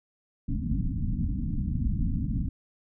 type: low-pass noise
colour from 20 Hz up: pink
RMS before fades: -28 dBFS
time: 0.48-2.49 s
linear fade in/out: 5 ms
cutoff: 280 Hz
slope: 96 dB/octave
effects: none